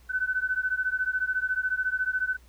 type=beating tone pair; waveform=sine; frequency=1504 / 1518 Hz; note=F#6 / F#6; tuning=+28 / +44 cents; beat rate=14 Hz; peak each=-28 dBFS; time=0.09-2.37 s; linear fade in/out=20 ms; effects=added 60 Hz sine -52 dBFS peak until 2.48 s + pink hiss -61 dBFS RMS until 2.48 s